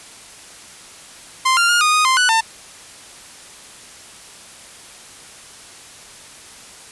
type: tone with pitch steps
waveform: sawtooth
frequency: 1044 / 1392 / 1421 / 1232 / 1241 / 1044 / 1484 / 899 Hz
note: C6 / F6 / F6 / D#6 / D#6 / C6 / F#6 / A5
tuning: -4 / -6 / +30 / -17 / -5 / -4 / +5 / +37 cents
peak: -9 dBFS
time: 1.45-2.41 s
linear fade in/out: 10 ms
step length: 120 ms
effects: white hiss -40 dBFS RMS until 6.91 s + resampled to 24000 Hz